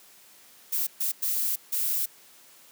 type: noise bursts at uneven times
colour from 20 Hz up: violet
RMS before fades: -27 dBFS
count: 4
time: 0.72-0.87 / 1-1.12 / 1.22-1.56 / 1.72-2.06 s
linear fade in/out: 10 ms
effects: white hiss -54 dBFS RMS until 2.71 s + high-pass 150 Hz 12 dB/octave

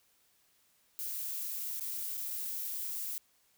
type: noise with dropouts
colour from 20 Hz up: violet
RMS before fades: -38 dBFS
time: 0.99-3.18 s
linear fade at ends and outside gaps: 0 ms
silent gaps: 1.797-1.809 / 2.171-2.176 / 2.304-2.308 s
effects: white hiss -70 dBFS RMS until 3.57 s

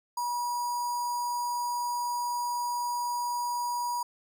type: tone with notch filter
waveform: square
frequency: 966 Hz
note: B5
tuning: 39 cents flat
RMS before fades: -31 dBFS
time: 0.17-4.03 s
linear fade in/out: 5 ms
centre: 2900 Hz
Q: 1.8
effects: none

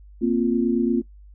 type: chord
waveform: sine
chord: Bb suspended second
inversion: none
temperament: equal with one note detuned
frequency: 233.1 / 261.6 / 348 Hz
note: Bb3 / C4 / F4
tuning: 0 / 0 / -6 cents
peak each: -21 / -23 / -23 dBFS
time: 0.21-1.02 s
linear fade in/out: 20 ms
effects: noise-tail reverb RT60 0.1 s tail -20 dB re dry + added 50 Hz sine -43 dBFS peak until 1.34 s

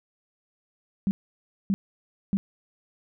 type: tone bursts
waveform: sine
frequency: 196 Hz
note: G3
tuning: in tune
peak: -20 dBFS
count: 3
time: 1.07-2.37 s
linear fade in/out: 0 ms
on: 40 ms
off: 590 ms
effects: none

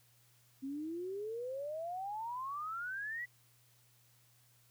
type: exponential sweep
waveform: sine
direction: up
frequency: 263 to 1988 Hz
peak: -38 dBFS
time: 0.62-3.26 s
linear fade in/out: 20 ms
effects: added 120 Hz sine -69 dBFS peak until 4.7 s + white hiss -69 dBFS RMS until 4.7 s

